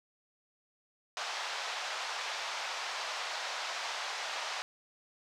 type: band-pass noise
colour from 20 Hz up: pink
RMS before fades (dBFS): -38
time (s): 1.17-4.62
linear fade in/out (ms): 0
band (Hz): 690 to 5900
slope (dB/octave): 24
effects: none